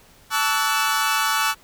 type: chord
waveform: sawtooth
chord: F# minor seventh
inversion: first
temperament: equal with one note detuned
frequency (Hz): 880 / 1136 / 1318.5 / 1480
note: A5 / C#6 / E6 / F#6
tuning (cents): 0 / +42 / 0 / 0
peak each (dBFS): -21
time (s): 0.3-1.55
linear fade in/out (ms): 50
effects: pink hiss -52 dBFS RMS until 1.63 s